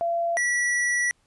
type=tone pair in turn; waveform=sine / square; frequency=681 / 1945.2 Hz; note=F5 / B6; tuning=-44 / -27 cents; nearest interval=octave + tritone; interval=1817 cents; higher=second; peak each=-22 dBFS; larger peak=neither; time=0.01-0.37 / 0.37-1.11 s; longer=second; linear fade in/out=0 ms; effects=pink hiss -67 dBFS RMS until 1.26 s + resampled to 24000 Hz